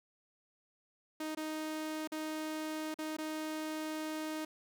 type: tone with dropouts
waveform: sawtooth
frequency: 311.3 Hz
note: D#4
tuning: 1 cent sharp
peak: -33 dBFS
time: 1.2-4.45 s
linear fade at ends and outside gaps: 5 ms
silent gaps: 1.35-1.371 / 2.075-2.119 / 2.943-2.987 / 3.168-3.184 s
effects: none